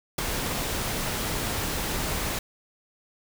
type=noise with ADSR envelope; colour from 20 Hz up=pink; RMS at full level=-23 dBFS; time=0.18-2.39 s; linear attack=8 ms; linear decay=6 ms; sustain=-6 dB; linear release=4 ms; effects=none